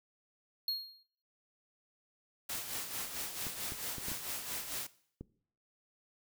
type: tone with exponential decay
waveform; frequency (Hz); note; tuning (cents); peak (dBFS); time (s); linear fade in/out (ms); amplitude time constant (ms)
square; 4275; C8; +36; -30; 0.68-1.03; 2; 76
type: noise with tremolo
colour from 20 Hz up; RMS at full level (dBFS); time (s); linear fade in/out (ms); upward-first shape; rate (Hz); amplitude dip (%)
white; -38; 2.49-4.87; 5; sine; 4.5; 55
type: clicks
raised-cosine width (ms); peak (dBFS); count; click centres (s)
3; -31; 6; 3.468 / 3.721 / 3.983 / 4.084 / 4.117 / 5.21
effects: noise-tail reverb RT60 0.6 s tail -19 dB re dry